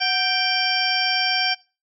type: harmonic tone with a mistuned harmonic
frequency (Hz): 784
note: G5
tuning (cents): 0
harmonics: 1 / 2 / 3 / 4 / 6 / 7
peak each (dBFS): -26 / -26 / -26 / -26 / -26 / -26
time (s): 0-1.55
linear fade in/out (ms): 20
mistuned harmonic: 1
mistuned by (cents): -100
effects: noise-tail reverb RT60 0.3 s tail -22 dB re dry